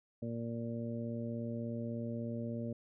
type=harmonic tone; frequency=116.54 Hz; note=A#2; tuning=in tune; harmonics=1 / 2 / 3 / 4 / 5; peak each=-41 / -39 / -49 / -47 / -46 dBFS; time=0.22-2.73 s; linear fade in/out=5 ms; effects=none